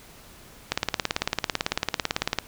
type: click train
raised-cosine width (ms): 0.2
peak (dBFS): -5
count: 31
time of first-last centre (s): 0.72-2.387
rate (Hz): 18
effects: pink hiss -49 dBFS RMS until 2.47 s